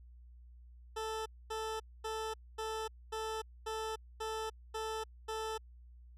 20% pulse tone bursts, 440 Hz, A4, in tune, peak -32 dBFS, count 9, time 0.96-5.58 s, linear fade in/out 10 ms, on 300 ms, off 240 ms, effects added 60 Hz sine -53 dBFS peak until 6.17 s + low-pass 10000 Hz 12 dB/octave

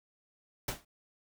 pink noise with exponential decay, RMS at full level -30 dBFS, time 0.68-0.85 s, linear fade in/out 5 ms, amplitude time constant 35 ms, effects none

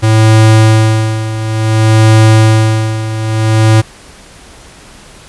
square tone with tremolo, 110 Hz, A2, in tune, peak -3 dBFS, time 0.02-3.82 s, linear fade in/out 20 ms, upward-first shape sine, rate 0.57 Hz, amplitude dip 75%, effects pink hiss -36 dBFS RMS until 5.28 s + resampled to 24000 Hz

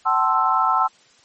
sine chord, F# half-diminished seventh, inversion none, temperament equal with one note detuned, 756.4 / 880 / 1046.5 / 1318.5 Hz, F#5 / A5 / C6 / E6, +38 / 0 / 0 / 0 cents, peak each -23 / -22 / -21 / -19 dBFS, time 0.05-0.88 s, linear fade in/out 20 ms, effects white hiss -54 dBFS RMS until 1.24 s + MP3 32 kbps

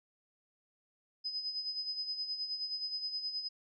sine tone with tremolo, 5030 Hz, D#8, 18 cents sharp, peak -33 dBFS, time 1.24-3.49 s, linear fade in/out 20 ms, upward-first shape sine, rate 9.5 Hz, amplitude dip 60%, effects none

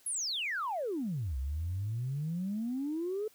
sine exponential two-way sweep, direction down then up, 11410 to 63.5 to 440.9 Hz, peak -31 dBFS, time 0.06-3.28 s, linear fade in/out 5 ms, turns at 1.37 s, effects tanh soft clip ceiling -27 dBFS + white hiss -63 dBFS RMS until 3.34 s

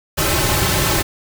pink noise with comb filter, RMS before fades -17 dBFS, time 0.17-1.03 s, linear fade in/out 20 ms, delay 4.2 ms, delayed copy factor -0.8, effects none

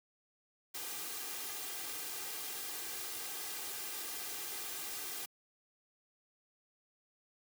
white noise with comb filter, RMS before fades -42 dBFS, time 0.74-5.26 s, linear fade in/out 10 ms, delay 2.5 ms, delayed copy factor +0.65, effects high-pass 150 Hz 12 dB/octave

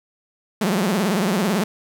sawtooth tone with vibrato, 196.3 Hz, G3, 3 cents sharp, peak -14 dBFS, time 0.61-1.64 s, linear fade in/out 5 ms, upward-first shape triangle, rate 18 Hz, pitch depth 270 cents each way, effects 8-bit

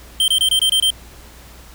square tone bursts, 3136 Hz, G7, in tune, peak -13 dBFS, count 7, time 0.2-0.904 s, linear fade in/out 2 ms, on 80 ms, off 24 ms, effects added 60 Hz sine -42 dBFS peak until 1.74 s + pink hiss -43 dBFS RMS until 1.74 s

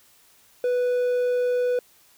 triangle tone, 493.9 Hz, B4, in tune, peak -18 dBFS, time 0.64-1.79 s, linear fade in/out 2 ms, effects white hiss -57 dBFS RMS until 2.17 s

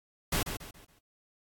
pink noise with echo, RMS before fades -29 dBFS, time 0.32-0.43 s, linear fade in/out 5 ms, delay 140 ms, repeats 4, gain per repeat -9 dB, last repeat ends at 0.99 s, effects AAC 64 kbps

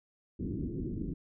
white low-pass noise, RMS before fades -36 dBFS, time 0.39-1.14 s, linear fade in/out 10 ms, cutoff 350 Hz, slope 48 dB/octave, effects none

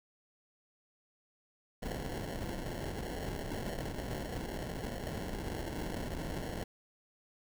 pink noise with sample-and-hold, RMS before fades -39 dBFS, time 1.82-6.64 s, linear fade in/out 10 ms, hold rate 1225 Hz, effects none

